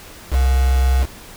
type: tone with quantisation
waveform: sine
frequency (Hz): 64.9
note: C2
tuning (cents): -13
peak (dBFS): -12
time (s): 0.3-1.07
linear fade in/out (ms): 50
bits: 4
effects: pink hiss -39 dBFS RMS until 1.36 s